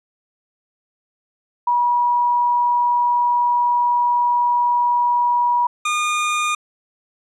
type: tone pair in turn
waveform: sine / 25% pulse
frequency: 966 / 1217.1 Hz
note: B5 / D#6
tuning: -39 / -39 cents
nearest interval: major third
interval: 400 cents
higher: second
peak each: -14 dBFS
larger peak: neither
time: 1.67-5.67 / 5.85-6.55 s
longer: first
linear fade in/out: 5 ms
effects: resampled to 24000 Hz